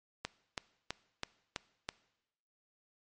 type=click train; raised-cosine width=0.2 ms; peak=-18 dBFS; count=6; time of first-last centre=0.25-1.889 s; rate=3.05 Hz; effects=noise-tail reverb RT60 0.9 s tail -20 dB re dry + MP3 48 kbps